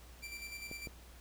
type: tone with tremolo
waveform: sawtooth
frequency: 2349 Hz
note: D7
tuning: in tune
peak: -39 dBFS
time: 0.22-0.88 s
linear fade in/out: 20 ms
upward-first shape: square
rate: 10 Hz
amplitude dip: 45%
type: clicks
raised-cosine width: 2 ms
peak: -32 dBFS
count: 2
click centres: 0.714 / 0.872 s
effects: added 60 Hz sine -54 dBFS peak until 1.2 s + pink hiss -59 dBFS RMS until 1.2 s